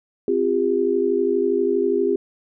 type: chord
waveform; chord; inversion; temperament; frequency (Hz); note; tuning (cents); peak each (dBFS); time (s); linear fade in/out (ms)
sine; C suspended fourth; none; equal with one note detuned; 261.6 / 349.2 / 401.6; C4 / F4 / G4; 0 / 0 / +42; -25 / -22 / -19; 0.28-2.16; 2
effects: none